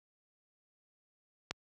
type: click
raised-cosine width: 0.2 ms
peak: -17 dBFS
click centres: 1.51 s
effects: high-pass 60 Hz 12 dB/octave